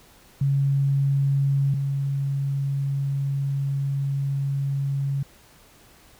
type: tone pair in turn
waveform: sine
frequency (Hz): 138.59 / 138.59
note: C#3 / C#3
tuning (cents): 0 / 0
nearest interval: unison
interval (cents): 0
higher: neither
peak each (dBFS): -18 / -22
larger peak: first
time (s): 0.41-1.74 / 1.74-5.23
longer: second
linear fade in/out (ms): 5
effects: pink hiss -53 dBFS RMS until 6.19 s